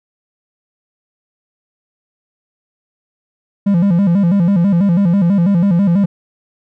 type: tone with vibrato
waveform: triangle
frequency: 185 Hz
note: F#3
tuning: in tune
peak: -7 dBFS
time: 3.66-6.06 s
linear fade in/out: 10 ms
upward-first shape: square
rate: 6.1 Hz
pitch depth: 140 cents each way
effects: none